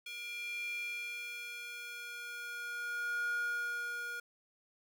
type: tone with high-pass filter sweep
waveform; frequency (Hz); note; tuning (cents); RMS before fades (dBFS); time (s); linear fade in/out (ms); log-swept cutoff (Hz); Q
square; 477.3; A#4; +41; -40; 0.06-4.2; 5; 2700 to 1200; 7.2
effects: none

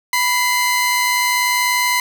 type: tone pair together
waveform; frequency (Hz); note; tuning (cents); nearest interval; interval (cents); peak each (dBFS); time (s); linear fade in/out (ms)
sawtooth; 987.8 / 2076; B5 / C7; 0 / -14; octave + minor second; 1286; -14; 0.13-2; 2
effects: none

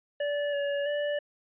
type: tone with pitch steps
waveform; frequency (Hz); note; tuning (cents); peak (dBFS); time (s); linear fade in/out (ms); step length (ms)
square; 580 / 569 / 585; D5 / C#5 / D5; -22 / +45 / -7; -28; 0.2-1.19; 5; 330
effects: resampled to 8000 Hz

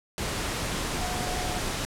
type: tone in noise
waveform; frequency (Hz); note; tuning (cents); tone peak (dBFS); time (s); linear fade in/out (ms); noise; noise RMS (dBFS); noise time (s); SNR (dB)
sine; 725; F#5; -35; -35; 1.01-1.59; 0; pink; -30; 0.18-1.85; -8
effects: low-pass 10000 Hz 12 dB/octave

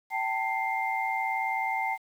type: tone cluster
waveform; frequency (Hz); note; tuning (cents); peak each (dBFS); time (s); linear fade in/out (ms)
sine; 774 / 893 / 2101; G5 / A5 / C7; -22 / +25 / +7; -31; 0.1-1.98; 50
effects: 9-bit

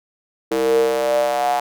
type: tone with high-pass filter sweep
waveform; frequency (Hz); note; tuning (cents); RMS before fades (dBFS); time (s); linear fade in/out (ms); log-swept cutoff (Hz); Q
square; 65.41; C2; 0; -18; 0.51-1.6; 5; 390 to 770; 9
effects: none

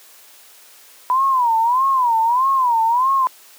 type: tone with vibrato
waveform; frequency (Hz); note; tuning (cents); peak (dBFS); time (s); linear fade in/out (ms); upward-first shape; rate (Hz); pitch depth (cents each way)
sine; 986; B5; -3; -13; 1.1-3.27; 0; sine; 1.6; 170
effects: white hiss -46 dBFS RMS until 3.58 s + high-pass 400 Hz 12 dB/octave

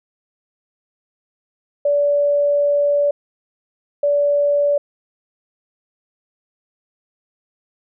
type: tone bursts at uneven times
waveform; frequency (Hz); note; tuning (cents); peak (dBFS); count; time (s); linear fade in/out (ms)
sine; 577; D5; -31; -13; 2; 1.85-3.11 / 4.03-4.78; 5
effects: none

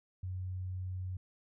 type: tone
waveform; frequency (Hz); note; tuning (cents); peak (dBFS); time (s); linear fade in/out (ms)
sine; 92.3; F#2; -4; -36; 0.23-1.17; 5
effects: none

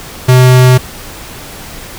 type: tone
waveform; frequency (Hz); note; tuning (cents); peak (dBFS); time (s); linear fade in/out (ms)
square; 127.2; C3; -48; -3; 0.28-0.78; 10
effects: pink hiss -28 dBFS RMS until 1.98 s

